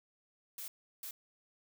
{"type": "noise bursts at uneven times", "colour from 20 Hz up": "blue", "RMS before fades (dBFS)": -44, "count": 2, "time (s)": [[0.58, 0.68], [1.03, 1.11]], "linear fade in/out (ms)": 2, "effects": []}